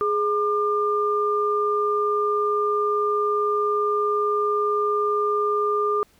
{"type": "tone pair together", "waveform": "sine", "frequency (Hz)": [417.7, 1200], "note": ["G#4", "D6"], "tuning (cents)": [10, 37], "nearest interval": "octave + tritone", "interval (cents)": 1827, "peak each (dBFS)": -22, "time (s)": [0.01, 6.03], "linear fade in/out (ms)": 0, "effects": ["pink hiss -59 dBFS RMS until 6.19 s"]}